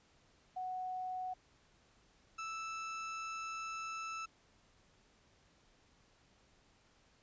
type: tone pair in turn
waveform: sine / 30% pulse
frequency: 740 / 1318.5 Hz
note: F#5 / E6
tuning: 0 / 0 cents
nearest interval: minor seventh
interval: 1000 cents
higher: second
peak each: -38 / -38 dBFS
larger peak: neither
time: 0.56-1.34 / 2.38-4.26 s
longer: second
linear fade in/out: 10 ms
effects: pink hiss -69 dBFS RMS until 7.22 s + resampled to 16000 Hz